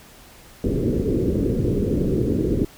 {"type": "low-pass noise", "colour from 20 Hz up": "white", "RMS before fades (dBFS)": -21, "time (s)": [0.64, 2.65], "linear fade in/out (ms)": 2, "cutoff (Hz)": 450, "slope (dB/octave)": 48, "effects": ["pink hiss -47 dBFS RMS until 2.77 s"]}